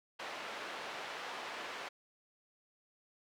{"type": "band-pass noise", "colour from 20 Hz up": "pink", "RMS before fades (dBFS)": -44, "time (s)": [0.19, 1.89], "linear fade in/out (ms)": 10, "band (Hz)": [570, 3200], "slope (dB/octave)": 12, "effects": []}